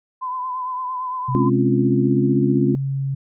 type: tone with vibrato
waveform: sine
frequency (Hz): 1014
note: B5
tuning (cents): +45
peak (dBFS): -23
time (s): 0.21-1.5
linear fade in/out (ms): 20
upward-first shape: triangle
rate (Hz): 8.8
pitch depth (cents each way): 45
type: tone with pitch glide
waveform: sine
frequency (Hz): 130.6 to 136.54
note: C3 to C#3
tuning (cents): -3 to -26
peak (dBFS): -20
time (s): 1.28-3.15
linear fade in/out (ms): 10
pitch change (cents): +77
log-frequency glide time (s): 1.78-2.37
type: chord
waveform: sine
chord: Db major seventh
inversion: second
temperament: equal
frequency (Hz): 207.7 / 261.6 / 277.2 / 349.2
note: Ab3 / C4 / Db4 / F4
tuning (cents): 0 / 0 / 0 / 0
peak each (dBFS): -21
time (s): 1.35-2.75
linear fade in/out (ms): 0
effects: none